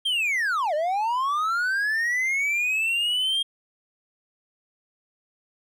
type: linear two-way sweep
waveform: triangle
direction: down then up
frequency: 3239 to 582 to 3239 Hz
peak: -20 dBFS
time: 0.05-3.43 s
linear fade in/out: 10 ms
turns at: 0.74 s
effects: none